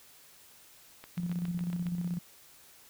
click train, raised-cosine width 0.3 ms, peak -29 dBFS, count 7, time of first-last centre 1.04-1.868 s, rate 7.25 Hz
sine tone with tremolo, 174.61 Hz, F3, in tune, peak -29 dBFS, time 1.17-2.19 s, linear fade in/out 10 ms, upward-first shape square, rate 16 Hz, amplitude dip 45%
effects white hiss -57 dBFS RMS until 2.89 s

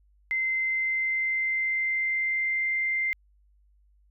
sine tone with pitch glide, 2072 to 2090 Hz, C7 to C7, -17 to -2 cents, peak -24 dBFS, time 0.31-3.13 s, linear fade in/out 0 ms, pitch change +15 cents, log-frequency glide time 0.55-2.68 s, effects added 50 Hz sine -59 dBFS peak until 4.1 s

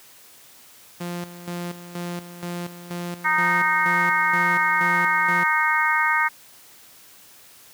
sawtooth tone with tremolo, 174.61 Hz, F3, in tune, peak -24 dBFS, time 1-5.44 s, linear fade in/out 10 ms, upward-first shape square, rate 2.1 Hz, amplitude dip 70%
harmonic tone, 309.4 Hz, D#4, 10 cents flat, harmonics 3 / 4 / 5 / 6 / 7, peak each -24 / -24 / -24 / -24 / -24 dBFS, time 3.24-6.29 s, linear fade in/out 20 ms
effects white hiss -49 dBFS RMS until 7.73 s + high-pass 80 Hz 12 dB/octave

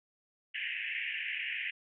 white band-pass noise, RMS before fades -37 dBFS, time 0.54-1.71 s, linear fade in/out 10 ms, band 1700 to 2900 Hz, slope 96 dB/octave, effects none

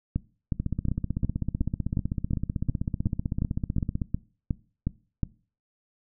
two click trains, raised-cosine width 5 ms, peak -15 / -13 dBFS, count 55 / 15, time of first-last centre 0.6-4.018 / 0.16-5.232 s, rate 15.8 / 2.76 Hz, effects noise-tail reverb RT60 0.4 s tail -21 dB re dry

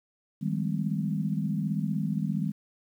sine tone cluster, 157.3 / 174.8 / 198.6 / 213.9 / 255.7 Hz, D#3 / F3 / G3 / A3 / C4, +19 / +2 / +23 / -49 / -40 cents, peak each -30 / -39 / -30 / -35 / -37 dBFS, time 0.41-2.52 s, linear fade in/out 20 ms, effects 10-bit

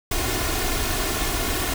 pink noise with comb filter, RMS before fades -24 dBFS, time 0.11-1.74 s, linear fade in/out 5 ms, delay 2.8 ms, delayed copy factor +0.6, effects none

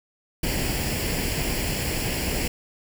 pink noise with comb filter, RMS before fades -26 dBFS, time 0.43-2.48 s, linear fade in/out 5 ms, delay 0.4 ms, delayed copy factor +0.65, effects none

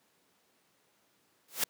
white noise with exponential growth, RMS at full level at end -25 dBFS, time 1.48-1.64 s, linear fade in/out 5 ms, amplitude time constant 34 ms, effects pink hiss -70 dBFS RMS until 1.69 s + high-pass 200 Hz 12 dB/octave

